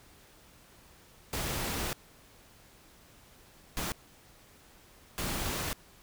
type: noise bursts at uneven times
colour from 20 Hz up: pink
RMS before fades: -34 dBFS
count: 3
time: 1.33-1.93 / 3.77-3.92 / 5.18-5.73 s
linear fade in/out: 0 ms
effects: pink hiss -58 dBFS RMS until 6.02 s